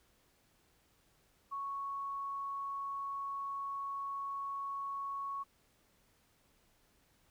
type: tone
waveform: sine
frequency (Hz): 1108.7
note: C#6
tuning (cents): 0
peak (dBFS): -37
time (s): 1.51-5.44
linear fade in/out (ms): 20
effects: pink hiss -71 dBFS RMS until 7.3 s